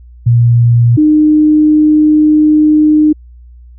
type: tone pair in turn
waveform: sine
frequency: 118.7 / 304.9 Hz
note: A#2 / D#4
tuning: +32 / -35 cents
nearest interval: octave + major third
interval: 1633 cents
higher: second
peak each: -4 dBFS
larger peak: neither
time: 0.26-0.97 / 0.97-3.13 s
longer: second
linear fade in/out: 10 ms
effects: added 60 Hz sine -33 dBFS peak until 3.78 s

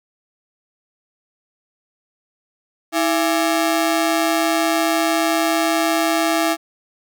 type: ring-modulated tone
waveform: sawtooth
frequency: 499.8 Hz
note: B4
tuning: 21 cents sharp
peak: -9 dBFS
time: 2.92-6.57 s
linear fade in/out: 50 ms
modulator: 177 Hz
effects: none

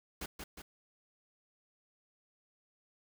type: noise with echo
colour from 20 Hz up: pink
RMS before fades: -41 dBFS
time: 0.21-0.26 s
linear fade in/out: 5 ms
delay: 180 ms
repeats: 2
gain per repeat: -4 dB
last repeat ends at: 0.62 s
effects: none

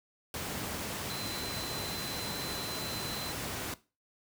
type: tone in noise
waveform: sine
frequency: 4052 Hz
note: B7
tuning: 44 cents sharp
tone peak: -40 dBFS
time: 1.1-3.32 s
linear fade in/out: 2 ms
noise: pink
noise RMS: -37 dBFS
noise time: 0.34-3.74 s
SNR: -6 dB
effects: noise-tail reverb RT60 0.3 s tail -18 dB re dry + high-pass 80 Hz 12 dB/octave

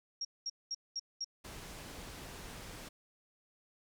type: tone bursts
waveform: sine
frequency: 5588 Hz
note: F8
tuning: in tune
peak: -35 dBFS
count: 5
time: 0.21-1.245 s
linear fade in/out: 5 ms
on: 39 ms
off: 210 ms
type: low-pass noise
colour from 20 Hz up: pink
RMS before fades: -48 dBFS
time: 1.44-2.89 s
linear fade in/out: 10 ms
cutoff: 11000 Hz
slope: 12 dB/octave
effects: none

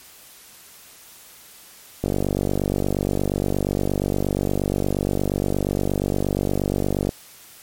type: click train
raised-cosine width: 2 ms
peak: -8 dBFS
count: 246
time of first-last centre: 2.04-7.092 s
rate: 48.5 Hz
effects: white hiss -46 dBFS RMS until 7.62 s + MP3 64 kbps

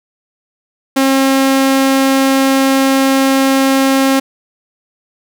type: tone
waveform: sawtooth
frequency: 269 Hz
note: C4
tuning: 48 cents sharp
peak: -5 dBFS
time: 0.96-4.2 s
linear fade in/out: 10 ms
effects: none

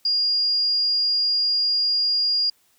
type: tone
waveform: sine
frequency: 4835 Hz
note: D8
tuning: 50 cents sharp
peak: -18 dBFS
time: 0.05-2.5 s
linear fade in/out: 5 ms
effects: white hiss -62 dBFS RMS until 2.78 s

